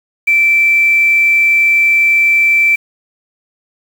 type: tone with quantisation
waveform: sine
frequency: 2334 Hz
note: D7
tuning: 11 cents flat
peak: -7 dBFS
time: 0.27-2.76 s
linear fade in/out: 10 ms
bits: 5
effects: none